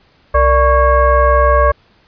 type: tone with frequency modulation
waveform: sine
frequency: 586 Hz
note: D5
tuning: 4 cents flat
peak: -7 dBFS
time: 0.34-1.72 s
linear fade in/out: 10 ms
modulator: 523 Hz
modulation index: 1.4
effects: pink hiss -52 dBFS RMS until 2.07 s + resampled to 11025 Hz